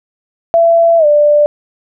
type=tone with pitch glide; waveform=sine; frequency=671 to 590.9 Hz; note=E5 to D5; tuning=+31 to +10 cents; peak=-5 dBFS; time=0.54-1.46 s; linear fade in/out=0 ms; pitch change=-221 cents; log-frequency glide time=0.98-1.06 s; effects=none